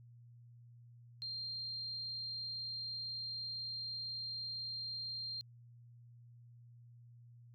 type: tone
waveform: sine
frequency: 4186 Hz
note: C8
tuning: in tune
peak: -40 dBFS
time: 1.22-5.41 s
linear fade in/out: 0 ms
effects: added 119 Hz sine -56 dBFS peak until 7.54 s